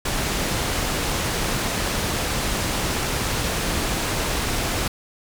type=low-pass noise; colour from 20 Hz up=pink; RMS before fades=-24 dBFS; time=0.05-4.88 s; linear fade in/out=5 ms; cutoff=11000 Hz; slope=12 dB/octave; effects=none